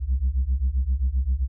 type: beating tone pair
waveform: sine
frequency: 61.1 / 68.7 Hz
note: B1 / C#2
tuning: -18 / -15 cents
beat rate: 7.6 Hz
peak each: -22 / -21 dBFS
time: 0-1.48 s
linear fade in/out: 50 ms
effects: tanh soft clip ceiling -16 dBFS